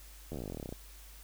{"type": "slowing click train", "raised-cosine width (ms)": 2, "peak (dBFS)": -27, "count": 20, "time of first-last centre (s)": [0.32, 0.725], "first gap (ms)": 12, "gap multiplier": 1.06, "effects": ["added 50 Hz sine -51 dBFS peak until 1.23 s", "white hiss -56 dBFS RMS until 1.23 s"]}